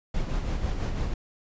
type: noise with tremolo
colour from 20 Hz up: brown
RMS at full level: -26 dBFS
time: 0.14-1.14 s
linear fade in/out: 5 ms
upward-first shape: sine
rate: 6 Hz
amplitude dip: 45%
effects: resampled to 16000 Hz